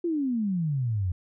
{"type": "exponential sweep", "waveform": "sine", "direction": "down", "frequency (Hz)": [354.1, 86.1], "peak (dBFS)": -24, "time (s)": [0.04, 1.12], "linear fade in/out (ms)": 5, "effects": []}